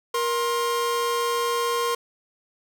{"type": "tone pair together", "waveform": "45% pulse", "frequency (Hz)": [471.7, 1059], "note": ["A#4", "C6"], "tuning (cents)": [20, 21], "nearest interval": "octave + major second", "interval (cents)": 1401, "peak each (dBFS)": -25, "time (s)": [0.14, 1.95], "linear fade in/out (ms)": 5, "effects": []}